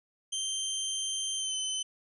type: tone with pitch glide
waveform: 20% pulse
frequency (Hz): 3136 to 3050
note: G7 to G7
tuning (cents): 0 to -48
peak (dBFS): -25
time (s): 0.32-1.83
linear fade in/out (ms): 10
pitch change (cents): -48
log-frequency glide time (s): 1.36-1.55
effects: resampled to 24000 Hz